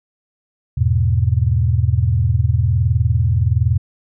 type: chord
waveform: sine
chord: E major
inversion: none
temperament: equal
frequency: 82.41 / 103.83 / 123.47 Hz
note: E2 / G#2 / B2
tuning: 0 / 0 / 0 cents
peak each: -17 dBFS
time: 0.77-3.78 s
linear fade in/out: 10 ms
effects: none